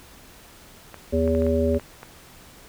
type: clicks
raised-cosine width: 0.5 ms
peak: -23 dBFS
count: 8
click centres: 0.943 / 1.277 / 1.35 / 1.421 / 1.466 / 1.746 / 1.797 / 2.031 s
type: harmonic tone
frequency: 81.2 Hz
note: E2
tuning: 26 cents flat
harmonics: 1 / 3 / 5 / 7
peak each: -24 / -24 / -24 / -24 dBFS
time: 1.12-1.79 s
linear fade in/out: 20 ms
effects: pink hiss -48 dBFS RMS until 2.68 s